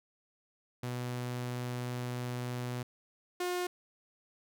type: tone pair in turn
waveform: sawtooth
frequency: 123.4 / 358 Hz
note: B2 / F4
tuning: -1 / +43 cents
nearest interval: octave + tritone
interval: 1844 cents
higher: second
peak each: -31 / -28 dBFS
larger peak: second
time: 0.83-2.83 / 3.4-3.67 s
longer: first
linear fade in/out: 5 ms
effects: none